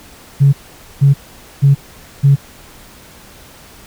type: tone bursts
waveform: sine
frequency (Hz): 139.5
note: C#3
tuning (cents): +11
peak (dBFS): -4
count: 4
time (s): 0.4-2.36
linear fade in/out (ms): 20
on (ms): 130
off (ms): 480
effects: tanh soft clip ceiling 0 dBFS + pink hiss -40 dBFS RMS until 3.86 s